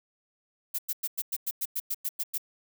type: noise bursts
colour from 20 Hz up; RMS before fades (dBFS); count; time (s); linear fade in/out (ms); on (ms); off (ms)
violet; -30; 12; 0.74-2.381; 10; 46; 99
effects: none